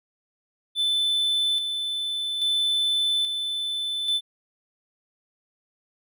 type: tone with tremolo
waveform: triangle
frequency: 3518 Hz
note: A7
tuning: 1 cent flat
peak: -19 dBFS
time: 0.75-4.21 s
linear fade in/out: 50 ms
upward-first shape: square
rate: 0.6 Hz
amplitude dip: 45%
effects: none